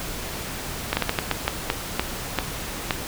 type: slowing click train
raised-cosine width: 0.3 ms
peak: -4 dBFS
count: 11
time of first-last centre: 0.93-2.908 s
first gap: 40 ms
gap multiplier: 1.33
effects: pink hiss -32 dBFS RMS until 3.07 s